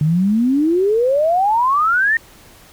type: exponential sweep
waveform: sine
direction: up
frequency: 146.83 to 1864.7 Hz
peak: -12 dBFS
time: 0.01-2.17 s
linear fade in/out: 2 ms
effects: pink hiss -45 dBFS RMS until 2.72 s